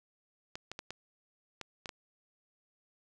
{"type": "clicks", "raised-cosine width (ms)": 0.2, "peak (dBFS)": -23, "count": 7, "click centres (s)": [0.555, 0.716, 0.791, 0.906, 1.613, 1.858, 1.892], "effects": []}